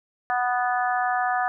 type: harmonic tone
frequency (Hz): 246.9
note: B3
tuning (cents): 0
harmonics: 3 / 4 / 5 / 6 / 7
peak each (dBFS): -23 / -33 / -29 / -31 / -30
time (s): 0.3-1.48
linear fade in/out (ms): 0
effects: none